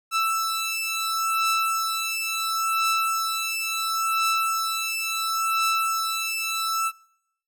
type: beating tone pair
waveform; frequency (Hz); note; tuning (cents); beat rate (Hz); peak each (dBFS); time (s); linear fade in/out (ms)
sawtooth; 1322 / 1322.72; E6 / E6; +5 / +6; 0.72; -22; 0.11-6.92; 50
effects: noise-tail reverb RT60 0.8 s tail -26 dB re dry